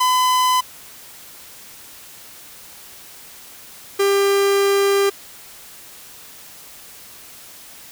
45% pulse tone pair in turn, 1010 / 397.5 Hz, B5 / G4, +39 / +24 cents, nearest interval octave + major third, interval 1615 cents, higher first, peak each -14 dBFS, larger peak neither, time 0-0.61 / 3.99-5.1 s, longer second, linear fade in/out 10 ms, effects white hiss -41 dBFS RMS until 7.91 s

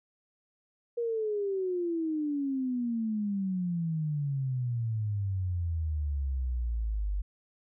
sine exponential sweep, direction down, 477.9 to 47.85 Hz, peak -28 dBFS, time 0.97-7.22 s, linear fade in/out 10 ms, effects none

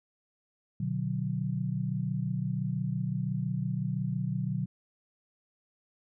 sine chord, B minor, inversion none, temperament equal with one note detuned, 123.47 / 149.31 / 185 Hz, B2 / D3 / F#3, 0 / +29 / 0 cents, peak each -33 dBFS, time 0.8-4.66 s, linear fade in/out 5 ms, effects none

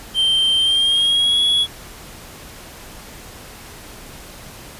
triangle tone with pitch glide, 3136 to 3361 Hz, G7 to G#7, 0 to +20 cents, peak -12 dBFS, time 0.14-1.67 s, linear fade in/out 50 ms, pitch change +120 cents, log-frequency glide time 0.57-1.43 s, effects pink hiss -38 dBFS RMS until 4.79 s + resampled to 32000 Hz

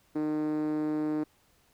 5% pulse tone with band-pass filter, 152.8 Hz, D#3, 31 cents flat, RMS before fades -30 dBFS, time 0.15-1.24 s, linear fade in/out 10 ms, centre 310 Hz, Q 4.4, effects pink hiss -66 dBFS RMS until 1.73 s

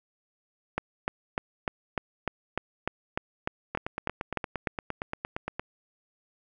two click trains, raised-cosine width 0.5 ms, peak -16 / -12 dBFS, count 17 / 14, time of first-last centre 3.75-5.595 / 0.78-4.672 s, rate 8.67 / 3.34 Hz, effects none

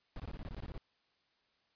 brown noise bursts, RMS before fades -43 dBFS, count 11, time 0.16-0.778 s, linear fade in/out 0 ms, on 38 ms, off 20 ms, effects white hiss -75 dBFS RMS until 1.75 s + resampled to 11025 Hz

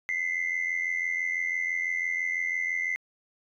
sine tone pair together, 2015 / 2101 Hz, B6 / C7, +34 / +7 cents, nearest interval minor second, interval 73 cents, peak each -28 dBFS, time 0.09-2.96 s, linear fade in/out 0 ms, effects tanh soft clip ceiling -22 dBFS

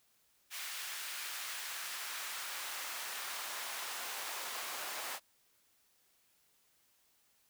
pink noise with high-pass filter sweep, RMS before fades -42 dBFS, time 0.5-5.2 s, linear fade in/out 50 ms, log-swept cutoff 1800 to 740 Hz, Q 0.93, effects white hiss -72 dBFS RMS until 7.49 s

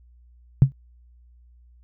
sine tone with exponential decay, 134.6 Hz, C3, 49 cents sharp, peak -5 dBFS, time 0.62-0.72 s, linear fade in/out 0 ms, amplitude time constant 21 ms, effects added 60 Hz sine -50 dBFS peak until 1.83 s

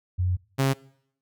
sine / sawtooth tone pair in turn, 90.7 / 135.27 Hz, F#2 / C#3, -34 / -42 cents, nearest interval perfect fifth, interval 692 cents, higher second, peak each -21 / -16 dBFS, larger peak second, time 0.18-0.37 / 0.58-0.74 s, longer first, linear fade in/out 20 ms, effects noise-tail reverb RT60 0.7 s tail -23 dB re dry

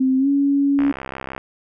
sine tone with pitch glide, 261.6 to 280.4 Hz, C4 to C#4, 0 to +20 cents, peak -14 dBFS, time 0-0.92 s, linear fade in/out 10 ms, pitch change +120 cents, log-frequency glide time 0.18-0.28 s
click train, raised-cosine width 0.5 ms, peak -14 dBFS, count 40, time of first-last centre 0.79-1.379 s, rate 66.2 Hz
effects none

